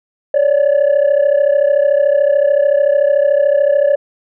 sine tone pair together, 554.4 / 588 Hz, C#5 / D5, 0 / +2 cents, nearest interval minor second, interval 102 cents, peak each -10 dBFS, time 0.34-3.96 s, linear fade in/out 5 ms, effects tanh soft clip ceiling -6 dBFS

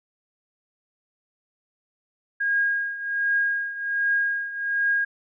sine tone with tremolo, 1630 Hz, G#6, 33 cents flat, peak -18 dBFS, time 2.4-5.05 s, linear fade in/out 10 ms, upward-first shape triangle, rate 1.3 Hz, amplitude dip 80%, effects none

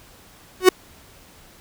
45% pulse tone with exponential growth, 370 Hz, F#4, in tune, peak -4 dBFS, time 0.6-0.69 s, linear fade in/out 5 ms, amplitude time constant 19 ms, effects pink hiss -49 dBFS RMS until 1.6 s

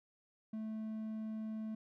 triangle tone, 218.5 Hz, A3, 12 cents flat, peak -37 dBFS, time 0.53-1.75 s, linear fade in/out 5 ms, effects none

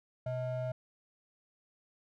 triangle ring-modulated tone, 380.4 Hz, F#4, 48 cents sharp, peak -28 dBFS, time 0.26-0.72 s, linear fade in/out 5 ms, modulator 255 Hz, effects none

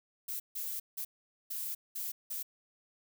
violet noise bursts at uneven times, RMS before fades -38 dBFS, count 6, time 0.28-0.4 / 0.55-0.8 / 0.97-1.05 / 1.5-1.75 / 1.95-2.12 / 2.3-2.43 s, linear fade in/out 10 ms, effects none

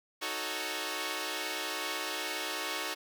5% pulse chord, D# half-diminished seventh, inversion none, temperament equal, 311.1 / 370 / 440 / 554.4 Hz, D#4 / F#4 / A4 / C#5, 0 / 0 / 0 / 0 cents, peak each -28 dBFS, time 0.21-2.95 s, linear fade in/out 20 ms, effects none

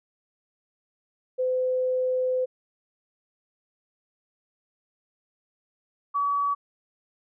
sine tone pair in turn, 510 / 1138.6 Hz, C5 / C#6, -44 / +46 cents, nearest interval octave + major second, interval 1390 cents, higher second, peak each -22 / -22 dBFS, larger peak neither, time 1.38-2.46 / 6.14-6.55 s, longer first, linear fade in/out 20 ms, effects none

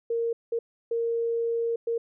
sine tone bursts at uneven times, 463.6 Hz, A#4, 10 cents flat, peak -24 dBFS, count 4, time 0.1-0.33 / 0.52-0.59 / 0.91-1.76 / 1.87-1.98 s, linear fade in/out 5 ms, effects none

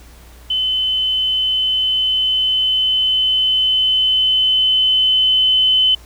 sine tone with level ramp, 3040 Hz, F#7, 46 cents sharp, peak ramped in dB -15 to -10 dBFS, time 0.5-5.95 s, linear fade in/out 5 ms, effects added 60 Hz sine -40 dBFS peak until 6.05 s + pink hiss -46 dBFS RMS until 6.05 s

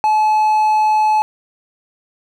triangle tone, 859 Hz, A5, 42 cents flat, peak -9 dBFS, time 0.04-1.22 s, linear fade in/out 0 ms, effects none

